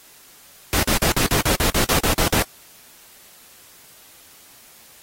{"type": "noise bursts", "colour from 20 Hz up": "pink", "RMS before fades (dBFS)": -19, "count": 12, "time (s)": [0.73, 2.424], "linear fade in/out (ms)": 0, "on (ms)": 99, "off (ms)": 46, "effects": ["white hiss -48 dBFS RMS until 5.02 s", "AAC 48 kbps"]}